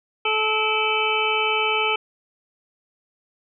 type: harmonic tone with a mistuned harmonic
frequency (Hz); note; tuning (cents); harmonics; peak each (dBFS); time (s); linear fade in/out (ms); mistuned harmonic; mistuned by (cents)
434; A4; -24; 1 / 2 / 3 / 5 / 6 / 7; -26 / -26 / -26 / -26 / -26 / -26; 0.25-1.96; 5; 5; +110
effects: none